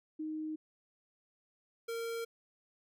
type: tone pair in turn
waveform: sine / square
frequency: 311.1 / 460.8 Hz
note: D#4 / A#4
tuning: 0 / -20 cents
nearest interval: perfect fifth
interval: 680 cents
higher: second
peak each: -36 / -37 dBFS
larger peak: first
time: 0.19-0.56 / 1.88-2.25 s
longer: neither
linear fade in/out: 10 ms
effects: none